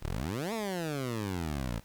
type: exponential two-way sweep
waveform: 15% pulse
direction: up then down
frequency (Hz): 31 to 233.1 to 53.7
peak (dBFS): -26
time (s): 0.02-1.8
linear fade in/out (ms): 10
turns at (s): 0.53
effects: pink hiss -60 dBFS RMS until 1.84 s